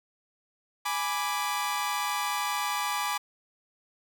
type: chord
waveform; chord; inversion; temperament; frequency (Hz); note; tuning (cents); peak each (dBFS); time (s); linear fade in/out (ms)
sawtooth; G# diminished; none; equal; 830.6 / 987.8 / 1174.7; G#5 / B5 / D6; 0 / 0 / 0; -29 / -29 / -28; 0.85-3.18; 10
effects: none